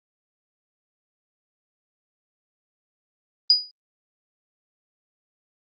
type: tone with exponential decay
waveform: sine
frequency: 4920 Hz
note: D#8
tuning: 20 cents flat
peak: -9 dBFS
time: 3.5-3.71 s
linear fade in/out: 1 ms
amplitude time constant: 44 ms
effects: Opus 24 kbps